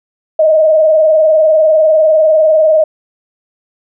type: tone with vibrato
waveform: sine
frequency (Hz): 626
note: D#5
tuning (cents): +10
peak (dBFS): -5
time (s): 0.39-2.84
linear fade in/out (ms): 5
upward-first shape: sine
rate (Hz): 20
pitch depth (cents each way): 57
effects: none